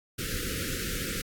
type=band-stop noise; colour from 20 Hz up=pink; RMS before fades=-33 dBFS; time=0.18-1.22 s; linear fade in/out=10 ms; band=530 to 1300 Hz; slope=96 dB/octave; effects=AAC 64 kbps